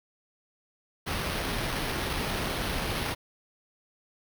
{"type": "noise with sample-and-hold", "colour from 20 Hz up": "pink", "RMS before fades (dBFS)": -31, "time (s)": [1.06, 3.15], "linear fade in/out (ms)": 20, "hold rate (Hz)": 7350, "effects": []}